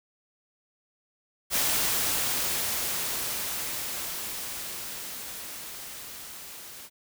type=noise with level ramp; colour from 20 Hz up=white; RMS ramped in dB=-25 to -44 dBFS; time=1.5-6.9 s; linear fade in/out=50 ms; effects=none